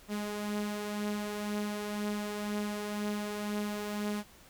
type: beating tone pair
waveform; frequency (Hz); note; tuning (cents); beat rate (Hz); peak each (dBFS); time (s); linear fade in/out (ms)
sawtooth; 207.7 / 209.7; G#3 / G#3; 0 / +17; 2; -30 / -37; 0.08-4.24; 50
effects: pink hiss -57 dBFS RMS until 4.49 s